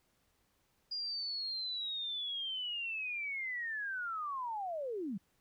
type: linear sweep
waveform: sine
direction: down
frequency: 4872 to 172.8 Hz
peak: -36 dBFS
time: 0.91-5.18 s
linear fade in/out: 10 ms
effects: pink hiss -75 dBFS RMS until 5.4 s